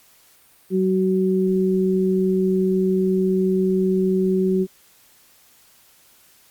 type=tone pair together; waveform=sine; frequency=188.49 / 374.6 Hz; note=F#3 / F#4; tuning=+32 / +21 cents; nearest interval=octave; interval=1189 cents; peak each=-19 dBFS; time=0.7-4.67 s; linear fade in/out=50 ms; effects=white hiss -54 dBFS RMS until 6.5 s + Opus 48 kbps